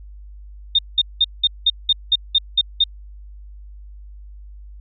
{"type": "tone bursts", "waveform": "sine", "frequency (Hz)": 3660, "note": "A#7", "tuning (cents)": -32, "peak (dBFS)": -11, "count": 10, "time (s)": [0.75, 2.84], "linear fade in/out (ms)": 5, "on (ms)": 38, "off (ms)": 190, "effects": ["added 50 Hz sine -36 dBFS peak until 4.8 s"]}